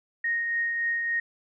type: tone with tremolo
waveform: sine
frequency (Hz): 1863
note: A#6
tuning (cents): -2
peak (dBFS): -23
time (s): 0.24-1.2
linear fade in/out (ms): 5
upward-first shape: triangle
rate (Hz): 3.5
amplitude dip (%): 35
effects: none